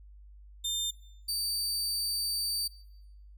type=tone pair in turn; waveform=sawtooth; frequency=3600 / 4618 Hz; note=A7 / D8; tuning=+39 / -30 cents; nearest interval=major third; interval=431 cents; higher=second; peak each=-27 dBFS; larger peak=neither; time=0.64-0.91 / 1.28-2.68 s; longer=second; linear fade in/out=10 ms; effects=noise-tail reverb RT60 0.9 s tail -21 dB re dry + added 50 Hz sine -49 dBFS peak until 3.37 s